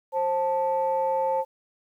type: tone pair together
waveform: sine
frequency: 530.9 / 880 Hz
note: C5 / A5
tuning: +25 / 0 cents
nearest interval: major sixth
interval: 875 cents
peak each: -24 dBFS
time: 0.12-1.45 s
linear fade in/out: 50 ms
effects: tanh soft clip ceiling -15 dBFS + 10-bit